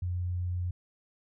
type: tone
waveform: sine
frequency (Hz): 89.2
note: F2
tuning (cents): +37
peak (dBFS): -29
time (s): 0.02-0.71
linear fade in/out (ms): 5
effects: none